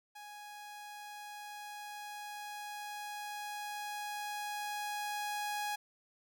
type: tone with level ramp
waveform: sawtooth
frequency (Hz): 830.6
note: G#5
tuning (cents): 0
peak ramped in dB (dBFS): -44 to -31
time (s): 0.15-5.76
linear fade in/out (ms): 10
effects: none